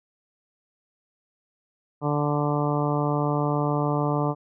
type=harmonic tone; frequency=146.83 Hz; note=D3; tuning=in tune; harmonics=1 / 2 / 3 / 4 / 5 / 6 / 7 / 8; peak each=-25 / -28 / -30 / -31 / -32 / -33 / -33 / -34 dBFS; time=2.01-4.35 s; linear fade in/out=50 ms; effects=none